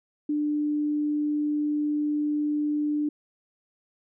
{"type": "tone", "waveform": "sine", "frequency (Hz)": 297.3, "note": "D4", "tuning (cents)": 21, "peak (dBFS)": -23, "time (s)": [0.29, 3.09], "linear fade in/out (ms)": 5, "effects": []}